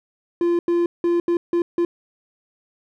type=tone bursts at uneven times; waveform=triangle; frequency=344.8 Hz; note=F4; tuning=22 cents flat; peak=-14 dBFS; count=6; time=0.41-0.59 / 0.68-0.86 / 1.04-1.2 / 1.28-1.37 / 1.53-1.62 / 1.78-1.85 s; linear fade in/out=2 ms; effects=none